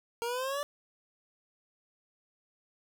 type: exponential sweep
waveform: 25% pulse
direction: up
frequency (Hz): 461.2 to 587.3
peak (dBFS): -28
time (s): 0.22-0.63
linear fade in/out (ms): 0
effects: none